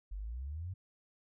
sine exponential sweep, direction up, 45.38 to 97.1 Hz, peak -38 dBFS, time 0.11-0.74 s, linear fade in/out 10 ms, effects none

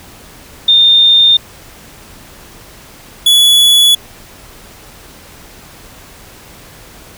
sine / 45% pulse tone pair in turn, 3628 / 3408 Hz, A#7 / G#7, -48 / +44 cents, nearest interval minor second, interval 108 cents, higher first, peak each -4 / -5 dBFS, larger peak first, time 0.68-1.37 / 3.26-3.95 s, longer neither, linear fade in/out 5 ms, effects pink hiss -37 dBFS RMS until 7.17 s

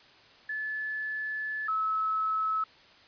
sine tone pair in turn, 1730 / 1296 Hz, A6 / E6, -30 / -30 cents, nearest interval perfect fourth, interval 500 cents, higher first, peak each -31 / -26 dBFS, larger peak second, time 0.49-1.68 / 1.68-2.64 s, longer first, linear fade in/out 5 ms, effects white hiss -56 dBFS RMS until 3.07 s + resampled to 11025 Hz

